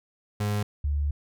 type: tone pair in turn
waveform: 35% pulse / sine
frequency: 103.83 / 72.45 Hz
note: G#2 / D2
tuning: 0 / -23 cents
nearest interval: tritone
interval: 623 cents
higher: first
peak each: -23 dBFS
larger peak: neither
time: 0.4-0.63 / 0.84-1.11 s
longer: second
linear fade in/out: 5 ms
effects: none